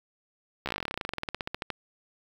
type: slowing click train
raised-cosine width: 0.3 ms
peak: -15 dBFS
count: 28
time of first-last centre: 0.66-1.703 s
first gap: 14 ms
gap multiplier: 1.07
effects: 7-bit